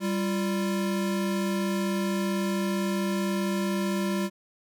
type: tone pair together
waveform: square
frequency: 196 / 345.2 Hz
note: G3 / F4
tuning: 0 / -20 cents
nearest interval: minor seventh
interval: 980 cents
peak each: -27 / -32 dBFS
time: 0-4.3 s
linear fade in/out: 50 ms
effects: none